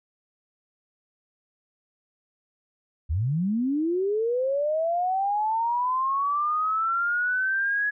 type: linear sweep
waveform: sine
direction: up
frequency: 68.2 to 1688 Hz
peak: -22 dBFS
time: 3.09-7.91 s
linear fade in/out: 20 ms
effects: none